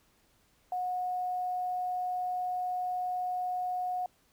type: tone with quantisation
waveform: sine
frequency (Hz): 728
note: F#5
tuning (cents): -28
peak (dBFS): -30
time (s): 0.72-4.06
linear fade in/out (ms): 2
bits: 10
effects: pink hiss -68 dBFS RMS until 4.32 s